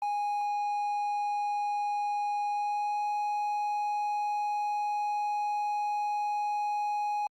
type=tone with pitch glide; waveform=triangle; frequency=825 to 831.2 Hz; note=G#5 to G#5; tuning=-12 to +1 cents; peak=-26 dBFS; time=0.02-7.27 s; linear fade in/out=2 ms; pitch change=+13 cents; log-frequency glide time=2.5-3 s; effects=Opus 24 kbps